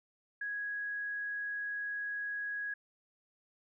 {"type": "tone", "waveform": "sine", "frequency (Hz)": 1661.2, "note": "G#6", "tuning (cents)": 0, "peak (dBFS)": -35, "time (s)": [0.41, 2.74], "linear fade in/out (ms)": 5, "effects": []}